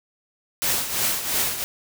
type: noise with tremolo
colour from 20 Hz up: white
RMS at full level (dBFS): -21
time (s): 0.62-1.64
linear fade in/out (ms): 0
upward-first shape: triangle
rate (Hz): 2.9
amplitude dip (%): 70
effects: none